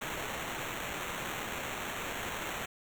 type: noise with sample-and-hold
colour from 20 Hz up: violet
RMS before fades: -38 dBFS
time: 0.01-2.66 s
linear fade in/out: 10 ms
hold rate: 4900 Hz
effects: none